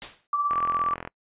white noise with exponential decay, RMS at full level -31 dBFS, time 0.02-0.27 s, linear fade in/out 0 ms, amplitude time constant 54 ms
sine tone with tremolo, 1163 Hz, D6, 17 cents flat, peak -20 dBFS, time 0.33-0.94 s, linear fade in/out 2 ms, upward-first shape sine, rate 17 Hz, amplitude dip 50%
click train, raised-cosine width 0.5 ms, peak -19 dBFS, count 25, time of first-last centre 0.51-1.075 s, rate 42.5 Hz
effects noise-tail reverb RT60 0.1 s tail -26 dB re dry + resampled to 8000 Hz

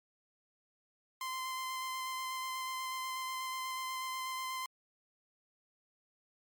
sawtooth tone with vibrato, 1038 Hz, C6, 14 cents flat, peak -33 dBFS, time 1.21-4.66 s, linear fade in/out 2 ms, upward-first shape square, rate 8.2 Hz, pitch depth 9 cents each way, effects MP3 96 kbps

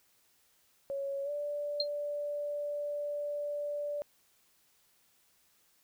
sine tone with pitch glide, 554.4 to 584 Hz, C#5 to D5, 0 to -10 cents, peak -33 dBFS, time 0.9-4.02 s, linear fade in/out 0 ms, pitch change +90 cents, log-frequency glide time 1.24-1.3 s
sine tone with exponential decay, 4186 Hz, C8, in tune, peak -24 dBFS, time 1.8-1.88 s, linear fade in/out 2 ms, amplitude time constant 16 ms
effects white hiss -69 dBFS RMS until 5.83 s

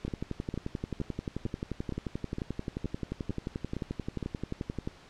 two click trains, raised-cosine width 3 ms, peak -20 / -21 dBFS, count 56 / 10, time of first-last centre 0.05-4.875 / 0.08-4.227 s, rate 11.4 / 2.17 Hz, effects pink hiss -54 dBFS RMS until 5.09 s + low-pass 5000 Hz 12 dB/octave

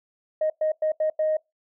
sine tone bursts at uneven times, 622.3 Hz, D#5, in tune, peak -19 dBFS, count 5, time 0.41-0.5 / 0.61-0.72 / 0.82-0.92 / 1-1.1 / 1.19-1.37 s, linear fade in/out 5 ms, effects noise-tail reverb RT60 0.2 s tail -26 dB re dry + tanh soft clip ceiling -16 dBFS

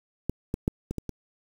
clicks, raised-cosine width 3 ms, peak -13 / -14 / -10 / -18 / -18 / -20 dBFS, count 6, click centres 0.296 / 0.541 / 0.679 / 0.91 / 0.983 / 1.093 s, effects 7-bit

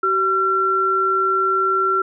sine tone pair together, 381.6 / 1360 Hz, G4 / F6, -47 / -46 cents, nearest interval octave + minor seventh, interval 2201 cents, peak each -22 / -16 dBFS, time 0.03-2.02 s, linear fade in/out 5 ms, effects none

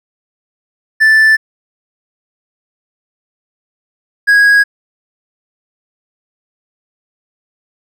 triangle tone pair in turn, 1760 / 1651.7 Hz, A6 / G#6, 0 / -10 cents, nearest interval minor second, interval 110 cents, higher first, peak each -3 dBFS, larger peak neither, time 1-1.37 / 4.27-4.64 s, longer neither, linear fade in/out 20 ms, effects none

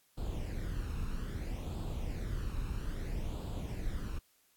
brown noise with flanger, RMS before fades -37 dBFS, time 0.17-4.19 s, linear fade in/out 10 ms, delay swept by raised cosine 0.25 to 0.76 ms, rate 0.61 Hz, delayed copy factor +0.6, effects white hiss -70 dBFS RMS until 4.56 s + AAC 64 kbps

